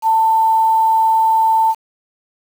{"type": "tone with quantisation", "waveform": "sine", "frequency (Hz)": 891, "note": "A5", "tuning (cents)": 22, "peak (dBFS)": -10, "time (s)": [0.02, 1.75], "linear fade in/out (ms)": 50, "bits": 6, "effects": []}